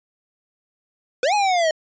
square linear two-way sweep, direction up then down, 472.3 to 849 to 615 Hz, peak -17 dBFS, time 1.23-1.71 s, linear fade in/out 2 ms, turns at 1.34 s, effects resampled to 16000 Hz

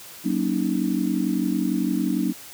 sine chord, D# minor seventh, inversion first, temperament just, 186.68 / 233.3 / 280 / 311.1 Hz, F#3 / A#3 / C#4 / D#4, +16 / +2 / +18 / 0 cents, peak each -26 dBFS, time 0.24-2.33 s, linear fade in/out 20 ms, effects white hiss -42 dBFS RMS until 2.53 s + high-pass 80 Hz 12 dB/octave

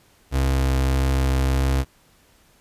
35% pulse tone with vibrato, 66.4 Hz, C2, 26 cents sharp, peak -16 dBFS, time 0.31-1.85 s, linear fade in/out 50 ms, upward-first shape triangle, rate 1.6 Hz, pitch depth 10 cents each way, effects pink hiss -57 dBFS RMS until 2.6 s + resampled to 32000 Hz

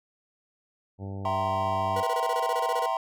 harmonic tone, 98 Hz, G2, in tune, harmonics 1 / 2 / 3 / 4 / 5 / 6 / 7 / 8 / 9, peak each -34 / -40 / -44 / -46 / -48 / -50 / -51 / -52 / -53 dBFS, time 0.98-2.04 s, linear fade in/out 50 ms
triangle chord, C dominant seventh, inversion first, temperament equal with one note detuned, 659.3 / 768.7 / 932.3 / 1046.5 Hz, E5 / G5 / Bb5 / C6, 0 / -34 / 0 / 0 cents, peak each -29 dBFS, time 1.25-2.97 s, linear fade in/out 2 ms
40% pulse tone bursts, 486.1 Hz, B4, 28 cents flat, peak -28 dBFS, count 14, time 1.96-2.862 s, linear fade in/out 5 ms, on 44 ms, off 22 ms
effects none

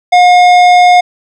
sine tone with tanh clipping, 717 Hz, F5, 45 cents sharp, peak -4 dBFS, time 0.12-1.01 s, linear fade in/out 10 ms, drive 14 dB, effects none

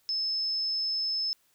sine tone, 5230 Hz, E8, 15 cents flat, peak -27 dBFS, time 0.09-1.33 s, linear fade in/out 0 ms, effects white hiss -68 dBFS RMS until 1.54 s

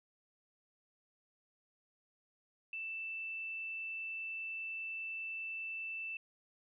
sine tone, 2655 Hz, E7, 12 cents sharp, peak -39 dBFS, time 2.73-6.17 s, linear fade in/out 2 ms, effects none

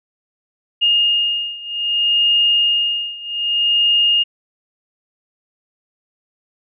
sine beating tone pair, 2839 / 2839.63 Hz, F7 / F7, +28 / +28 cents, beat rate 0.63 Hz, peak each -16 / -18 dBFS, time 0.81-4.24 s, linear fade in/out 20 ms, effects none

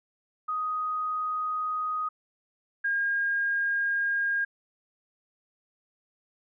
sine tone pair in turn, 1249 / 1619.4 Hz, D#6 / G#6, +6 / -44 cents, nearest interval major third, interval 450 cents, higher second, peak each -27 / -24 dBFS, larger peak second, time 0.48-2.09 / 2.84-4.45 s, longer neither, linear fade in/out 10 ms, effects none

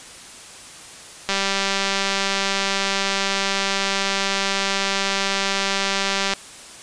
click train, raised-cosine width 0.2 ms, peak -4 dBFS, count 990, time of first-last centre 1.29-6.336 s, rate 196 Hz, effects white hiss -40 dBFS RMS until 6.82 s + resampled to 22050 Hz

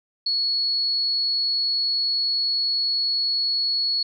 sine tone, 4370 Hz, C#8, 26 cents flat, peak -20 dBFS, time 0.26-4.03 s, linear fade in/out 5 ms, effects none

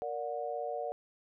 sine chord, Bb augmented, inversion none, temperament just, 466.2 / 582.7 / 728.4 Hz, Bb4 / D5 / F#5, 0 / -14 / -27 cents, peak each -39 / -38 / -38 dBFS, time 0.02-0.92 s, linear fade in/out 0 ms, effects none

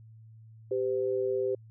sine tone pair together, 392 / 510.4 Hz, G4 / C5, 0 / -43 cents, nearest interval perfect fourth, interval 457 cents, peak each -28 / -31 dBFS, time 0.71-1.55 s, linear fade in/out 5 ms, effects added 111 Hz sine -49 dBFS peak until 1.7 s

